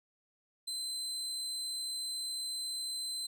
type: tone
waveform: 30% pulse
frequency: 4067 Hz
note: C8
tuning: 50 cents flat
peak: -33 dBFS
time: 0.67-3.27 s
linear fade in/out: 10 ms
effects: none